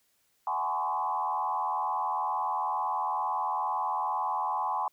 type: tone with frequency modulation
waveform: sine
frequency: 932.3 Hz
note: A#5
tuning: in tune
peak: -27 dBFS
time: 0.47-4.88 s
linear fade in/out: 2 ms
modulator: 82.2 Hz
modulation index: 2.2
effects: white hiss -71 dBFS RMS until 4.92 s